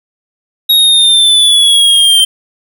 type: exponential sweep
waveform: square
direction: down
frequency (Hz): 3789 to 3136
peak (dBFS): -5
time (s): 0.69-2.25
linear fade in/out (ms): 10
effects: 7-bit